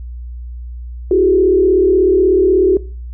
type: tone with frequency modulation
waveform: sine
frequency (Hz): 375.1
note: F#4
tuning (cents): +24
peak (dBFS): -8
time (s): 1.11-2.77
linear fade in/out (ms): 2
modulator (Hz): 36.4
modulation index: 0.92
effects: noise-tail reverb RT60 0.4 s tail -20 dB re dry + added 60 Hz sine -25 dBFS peak until 3.13 s